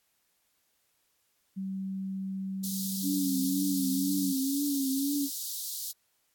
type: tone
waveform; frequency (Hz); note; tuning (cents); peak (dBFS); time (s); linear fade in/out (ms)
sine; 191.8; G3; -37; -32; 1.56-4.33; 20
type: high-pass noise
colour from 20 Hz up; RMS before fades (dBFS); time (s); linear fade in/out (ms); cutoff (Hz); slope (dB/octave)
white; -36; 2.63-5.92; 10; 3700; 48
type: tone with vibrato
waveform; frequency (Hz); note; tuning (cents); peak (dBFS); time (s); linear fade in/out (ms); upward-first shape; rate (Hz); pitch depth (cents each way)
sine; 277.2; C#4; 0; -27; 3.02-5.29; 50; triangle; 2; 79
effects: white hiss -73 dBFS RMS until 6.34 s + AAC 64 kbps